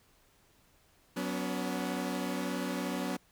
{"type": "chord", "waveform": "sawtooth", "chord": "F# suspended fourth", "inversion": "none", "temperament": "equal with one note detuned", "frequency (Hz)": [185, 246.9, 283.8], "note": ["F#3", "B3", "C#4"], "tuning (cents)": [0, 0, 41], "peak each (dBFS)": -33, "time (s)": [1.16, 3.17], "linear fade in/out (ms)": 10, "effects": ["pink hiss -66 dBFS RMS until 3.31 s"]}